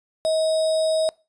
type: tone with sample-and-hold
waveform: sine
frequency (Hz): 636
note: D#5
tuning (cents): +38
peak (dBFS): -18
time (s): 0.25-1.09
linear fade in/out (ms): 0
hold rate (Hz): 4410
effects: noise-tail reverb RT60 0.3 s tail -23 dB re dry + resampled to 22050 Hz